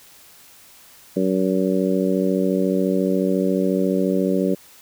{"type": "harmonic tone", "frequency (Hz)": 94.2, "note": "F#2", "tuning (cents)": 32, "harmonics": [2, 3, 4, 5, 6], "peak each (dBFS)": [-21, -23, -24, -25, -26], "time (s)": [1.16, 4.55], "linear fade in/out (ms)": 10, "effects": ["white hiss -48 dBFS RMS until 4.81 s"]}